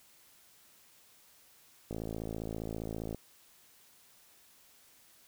click train, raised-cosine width 2 ms, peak -25 dBFS, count 69, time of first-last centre 1.91-3.146 s, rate 55 Hz, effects white hiss -62 dBFS RMS until 5.27 s

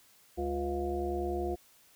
harmonic tone, 70.7 Hz, C#2, 35 cents sharp, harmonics 1 / 3 / 5 / 7 / 9 / 10, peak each -37 / -43 / -33 / -42 / -47 / -38 dBFS, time 0.37-1.56 s, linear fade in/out 20 ms, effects white hiss -62 dBFS RMS until 1.95 s

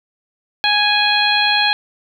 harmonic tone, 830.6 Hz, G#5, in tune, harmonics 1 / 2 / 3 / 4 / 5, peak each -19 / -19 / -19 / -19 / -19 dBFS, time 0.64-1.73 s, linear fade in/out 0 ms, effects 8-bit

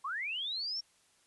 sine linear sweep, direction up, 1010 to 5588 Hz, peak -34 dBFS, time 0.04-0.81 s, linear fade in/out 10 ms, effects white hiss -68 dBFS RMS until 1.26 s + resampled to 24000 Hz

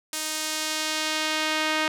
sawtooth tone with band-pass filter sweep, 311.1 Hz, D#4, in tune, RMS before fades -27 dBFS, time 0.13-1.88 s, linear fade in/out 2 ms, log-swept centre 8400 to 2300 Hz, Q 0.78, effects none

